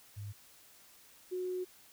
sine tone pair in turn, 102.6 / 365.6 Hz, G#2 / F#4, -21 / -21 cents, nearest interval octave + minor seventh, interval 2200 cents, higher second, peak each -40 / -34 dBFS, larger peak second, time 0.16-0.33 / 1.31-1.65 s, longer second, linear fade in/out 20 ms, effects white hiss -60 dBFS RMS until 1.92 s

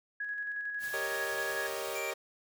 sine tone with tremolo, 1668 Hz, G#6, 7 cents sharp, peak -33 dBFS, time 0.2-1.67 s, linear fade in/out 5 ms, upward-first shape square, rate 11 Hz, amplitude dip 30%
white noise, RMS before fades -46 dBFS, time 0.79-2.02 s, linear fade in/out 50 ms
sawtooth chord, Eb dominant seventh, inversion first, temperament equal, 392 / 466.2 / 554.4 / 622.3 Hz, G4 / Bb4 / Db5 / Eb5, 0 / 0 / 0 / 0 cents, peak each -37 dBFS, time 0.93-2.14 s, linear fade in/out 10 ms
square tone, 2349 Hz, D7, in tune, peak -38 dBFS, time 1.95-2.11 s, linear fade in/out 5 ms
effects none

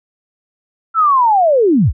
sine linear sweep, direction down, 1354 to 36.71 Hz, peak -8 dBFS, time 0.94-1.93 s, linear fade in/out 50 ms, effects none

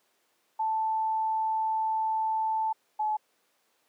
sine tone pair in turn, 880 / 856.4 Hz, A5 / A5, 0 / -47 cents, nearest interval unison, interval 47 cents, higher first, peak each -25 dBFS, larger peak neither, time 0.59-2.73 / 2.99-3.17 s, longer first, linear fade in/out 10 ms, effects pink hiss -70 dBFS RMS until 3.88 s + high-pass 400 Hz 12 dB/octave

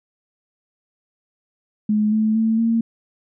sine tone with pitch steps, 212.1 / 217.4 / 222.9 / 228.5 Hz, G#3 / A3 / A3 / A#3, +37 / -21 / +23 / -34 cents, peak -15 dBFS, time 1.89-2.81 s, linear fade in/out 5 ms, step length 230 ms, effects none

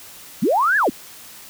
sine linear two-way sweep, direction up then down, 155.56 to 1760 to 155.56 Hz, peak -14 dBFS, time 0.42-0.9 s, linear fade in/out 10 ms, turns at 0.77 s, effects white hiss -41 dBFS RMS until 1.49 s

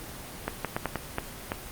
clicks, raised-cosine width 0.5 ms, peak -12 dBFS, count 7, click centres 0.48 / 0.647 / 0.765 / 0.857 / 0.957 / 1.184 / 1.519 s, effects pink hiss -41 dBFS RMS until 1.71 s + Opus 24 kbps

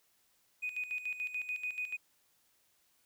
triangle tone with tremolo, 2489 Hz, D#7, in tune, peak -30 dBFS, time 0.62-1.97 s, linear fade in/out 20 ms, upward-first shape square, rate 6.9 Hz, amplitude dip 75%, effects tanh soft clip ceiling -31 dBFS + white hiss -72 dBFS RMS until 3.05 s

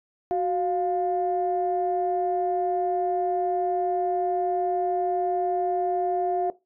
sine tone pair together, 369.6 / 702.8 Hz, F#4 / F5, -2 / +11 cents, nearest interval major seventh, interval 1113 cents, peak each -24 dBFS, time 0.31-6.5 s, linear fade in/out 0 ms, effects noise-tail reverb RT60 0.2 s tail -17 dB re dry + tanh soft clip ceiling -15 dBFS

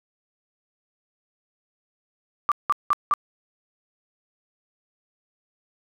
sine tone bursts, 1174.7 Hz, D6, in tune, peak -16 dBFS, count 4, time 2.49-3.138 s, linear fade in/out 0 ms, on 27 ms, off 180 ms, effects none

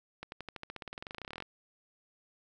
accelerating click train, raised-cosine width 0.3 ms, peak -25 dBFS, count 26, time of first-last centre 0.23-1.424 s, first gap 91 ms, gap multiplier 0.94, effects none

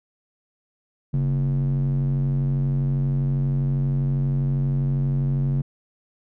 square tone with band-pass filter, 46.25 Hz, F#1, in tune, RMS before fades -22 dBFS, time 1.13-5.62 s, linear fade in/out 10 ms, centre 160 Hz, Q 5.9, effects none

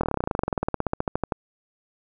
slowing click train, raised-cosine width 1 ms, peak -9 dBFS, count 28, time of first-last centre 0.01-1.322 s, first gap 24 ms, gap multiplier 1.05, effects none

